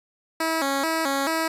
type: tone with vibrato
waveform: 10% pulse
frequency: 298.5 Hz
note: D4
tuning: 28 cents sharp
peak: -14 dBFS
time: 0.4-1.48 s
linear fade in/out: 5 ms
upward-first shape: square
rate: 2.3 Hz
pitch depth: 140 cents each way
effects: resampled to 32000 Hz + 9-bit